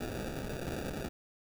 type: noise with sample-and-hold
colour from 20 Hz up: white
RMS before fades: -38 dBFS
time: 0-1.09 s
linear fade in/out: 10 ms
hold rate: 1050 Hz
effects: none